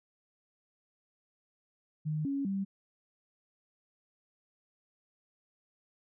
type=tone with pitch steps; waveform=sine; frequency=153.6 / 277.7 / 195.4 Hz; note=D#3 / C#4 / G3; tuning=-22 / +3 / -5 cents; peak=-30 dBFS; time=2.05-2.65 s; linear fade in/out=20 ms; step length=200 ms; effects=none